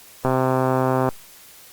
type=click train; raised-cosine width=1 ms; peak=-6 dBFS; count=110; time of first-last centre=0.25-1.088 s; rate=130 Hz; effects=white hiss -46 dBFS RMS until 1.72 s + Opus 48 kbps